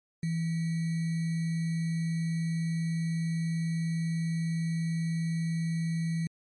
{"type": "tone with sample-and-hold", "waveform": "sine", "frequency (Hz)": 164.81, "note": "E3", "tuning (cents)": 0, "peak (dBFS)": -27, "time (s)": [0.23, 6.27], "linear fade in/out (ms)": 2, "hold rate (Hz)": 2100, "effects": ["MP3 48 kbps"]}